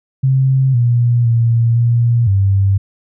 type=tone with pitch steps; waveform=sine; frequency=132.8 / 119.9 / 116.3 / 118.3 / 97.9 Hz; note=C3 / A#2 / A#2 / A#2 / G2; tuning=+26 / +49 / -4 / +26 / -2 cents; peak=-9 dBFS; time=0.23-2.78 s; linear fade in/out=10 ms; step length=510 ms; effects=none